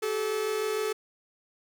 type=tone pair together; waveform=45% pulse; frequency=386.5 / 433.1 Hz; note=G4 / A4; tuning=-24 / -27 cents; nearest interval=major second; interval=197 cents; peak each=-34 / -28 dBFS; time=0.02-0.93 s; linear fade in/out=10 ms; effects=none